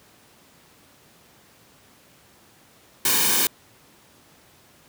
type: noise with comb filter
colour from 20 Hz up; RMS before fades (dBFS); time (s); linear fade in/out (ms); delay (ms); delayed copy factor
white; -20; 3.05-3.47; 2; 1.5; -0.7
effects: pink hiss -54 dBFS RMS until 4.88 s + high-pass 100 Hz 12 dB/octave